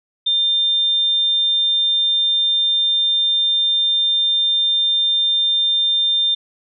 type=tone; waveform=sine; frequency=3600 Hz; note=A7; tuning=39 cents sharp; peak=-14 dBFS; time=0.26-6.35 s; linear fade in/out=10 ms; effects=none